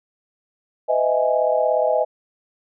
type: chord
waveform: sine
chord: E major seventh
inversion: second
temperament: equal with one note detuned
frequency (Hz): 505.4 / 622.3 / 659.3 / 830.6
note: B4 / D#5 / E5 / G#5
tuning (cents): +40 / 0 / 0 / 0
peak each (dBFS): -22 / -19 / -23 / -24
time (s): 0.88-2.05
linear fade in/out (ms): 20
effects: none